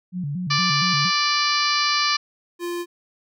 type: tone with vibrato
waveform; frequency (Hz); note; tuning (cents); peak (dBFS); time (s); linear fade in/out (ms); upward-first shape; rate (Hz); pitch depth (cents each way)
sine; 161.2; E3; -38; -24; 0.12-1.11; 50; square; 4.3; 200
type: harmonic tone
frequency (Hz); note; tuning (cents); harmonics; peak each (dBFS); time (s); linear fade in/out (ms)
587.3; D5; 0; 2 / 3 / 4 / 5 / 6 / 7 / 8 / 9 / 10; -23 / -28 / -26 / -30 / -34 / -26 / -25 / -30 / -34; 0.5-2.17; 10
type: tone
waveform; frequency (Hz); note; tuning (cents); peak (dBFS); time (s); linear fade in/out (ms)
square; 347.8; F4; -7; -26; 2.59-2.86; 50
effects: none